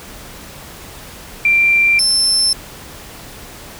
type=tone pair in turn; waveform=sine / 35% pulse; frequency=2362 / 5303 Hz; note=D7 / E8; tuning=+9 / +9 cents; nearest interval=octave + major second; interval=1400 cents; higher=second; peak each=-9 dBFS; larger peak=neither; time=1.45-1.99 / 1.99-2.53 s; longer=neither; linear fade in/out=2 ms; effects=pink hiss -35 dBFS RMS until 3.79 s